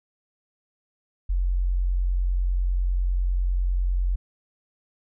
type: tone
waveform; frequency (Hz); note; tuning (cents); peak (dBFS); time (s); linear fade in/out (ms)
sine; 45; F#1; -47; -20; 1.29-4.16; 10
effects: none